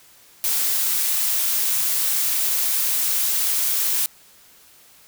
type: noise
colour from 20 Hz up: blue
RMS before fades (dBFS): -21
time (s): 0.44-4.06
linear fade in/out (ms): 0
effects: white hiss -51 dBFS RMS until 5.07 s